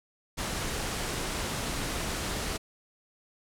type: low-pass noise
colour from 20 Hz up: pink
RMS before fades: -33 dBFS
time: 0.37-2.58 s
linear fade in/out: 20 ms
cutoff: 11000 Hz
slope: 24 dB/octave
effects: none